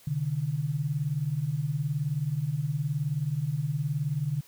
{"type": "beating tone pair", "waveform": "sine", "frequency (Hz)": [130.81, 149.81], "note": ["C3", "D3"], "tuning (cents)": [0, 35], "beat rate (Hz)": 19, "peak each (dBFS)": [-31, -28], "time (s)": [0.07, 4.41], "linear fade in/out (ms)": 5, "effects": ["white hiss -56 dBFS RMS until 4.47 s"]}